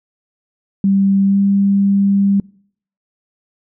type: tone with pitch glide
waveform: sine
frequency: 196 to 198.39 Hz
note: G3 to G3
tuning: 0 to +21 cents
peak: -10 dBFS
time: 0.84-2.4 s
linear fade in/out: 2 ms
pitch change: +21 cents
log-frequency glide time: 1.25-1.38 s
effects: noise-tail reverb RT60 0.6 s tail -25 dB re dry